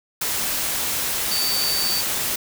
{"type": "tone in noise", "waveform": "sine", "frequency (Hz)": 4577, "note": "D8", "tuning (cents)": -45, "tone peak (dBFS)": -22, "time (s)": [1.31, 2.01], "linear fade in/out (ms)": 5, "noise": "white", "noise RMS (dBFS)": -24, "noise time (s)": [0.21, 2.36], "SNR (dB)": -1, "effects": []}